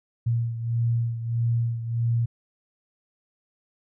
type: beating tone pair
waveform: sine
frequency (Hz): 116.54 / 118.14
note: A#2 / A#2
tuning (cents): 0 / +24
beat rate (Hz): 1.6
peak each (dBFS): -23 / -29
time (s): 0.26-2.26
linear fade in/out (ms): 10
effects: none